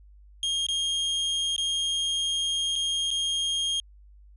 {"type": "tone with dropouts", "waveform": "40% pulse", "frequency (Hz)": 3234, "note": "G#7", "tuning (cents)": -47, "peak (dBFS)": -24, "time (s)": [0.43, 3.8], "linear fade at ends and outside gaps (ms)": 1, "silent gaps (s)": [[0.666, 0.686], [1.563, 1.58], [2.756, 2.76], [3.106, 3.112]], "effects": ["added 50 Hz sine -49 dBFS peak until 4.36 s", "resampled to 24000 Hz"]}